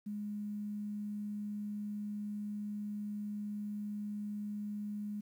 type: tone with quantisation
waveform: sine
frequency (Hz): 207.7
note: G#3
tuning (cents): 0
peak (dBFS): -37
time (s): 0.06-5.21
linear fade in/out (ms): 10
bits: 11
effects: none